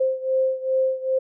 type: beating tone pair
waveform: sine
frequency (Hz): 523.3 / 525.8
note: C5 / C5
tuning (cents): 0 / +8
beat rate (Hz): 2.5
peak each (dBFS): -21 / -24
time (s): 0-1.19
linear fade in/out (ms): 10
effects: none